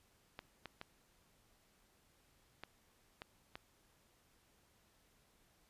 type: clicks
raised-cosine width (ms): 0.3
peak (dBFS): -30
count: 6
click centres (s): 0.391 / 0.657 / 0.814 / 2.636 / 3.219 / 3.555
effects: pink hiss -72 dBFS RMS until 5.69 s + resampled to 32000 Hz